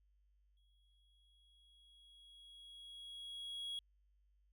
triangle tone with exponential growth, 3320 Hz, G#7, 1 cent flat, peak -39 dBFS, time 0.57-3.79 s, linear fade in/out 1 ms, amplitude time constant 700 ms, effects added 50 Hz sine -70 dBFS peak until 4.52 s

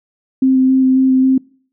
sine tone with vibrato, 261.6 Hz, C4, in tune, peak -8 dBFS, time 0.42-1.38 s, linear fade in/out 5 ms, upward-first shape square, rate 3.7 Hz, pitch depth 9 cents each way, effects noise-tail reverb RT60 0.5 s tail -25 dB re dry

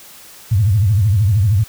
sine tone with vibrato, 102.1 Hz, G#2, 29 cents flat, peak -10 dBFS, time 0.51-1.64 s, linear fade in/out 10 ms, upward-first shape triangle, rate 13 Hz, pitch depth 260 cents each way, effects white hiss -40 dBFS RMS until 1.68 s

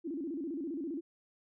sine tone with vibrato, 304.8 Hz, D#4, 36 cents flat, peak -35 dBFS, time 0.04-1.01 s, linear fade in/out 20 ms, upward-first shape square, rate 15 Hz, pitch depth 170 cents each way, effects none

